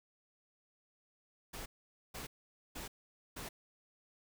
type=noise bursts; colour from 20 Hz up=pink; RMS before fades=-45 dBFS; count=4; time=1.53-3.49 s; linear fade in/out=10 ms; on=130 ms; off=480 ms; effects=none